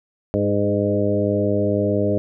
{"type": "harmonic tone with a mistuned harmonic", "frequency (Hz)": 102, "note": "G#2", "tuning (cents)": -31, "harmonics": [1, 2, 3, 4, 5, 6], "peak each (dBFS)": [-24, -24, -24, -24, -24, -24], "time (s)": [0.34, 2.18], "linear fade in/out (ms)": 0, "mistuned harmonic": 4, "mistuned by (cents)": 18, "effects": []}